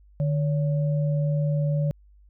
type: tone pair together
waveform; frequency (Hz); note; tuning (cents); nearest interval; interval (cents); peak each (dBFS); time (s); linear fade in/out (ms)
sine; 149.65 / 565; D3 / C#5; +33 / +33; octave + major seventh; 2300; -21 / -32; 0.2-1.91; 0
effects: added 50 Hz sine -51 dBFS peak until 2.29 s